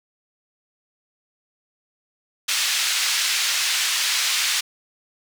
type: band-pass noise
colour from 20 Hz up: white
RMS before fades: -22 dBFS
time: 2.48-4.61 s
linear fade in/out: 10 ms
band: 1800 to 5500 Hz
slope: 12 dB/octave
effects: none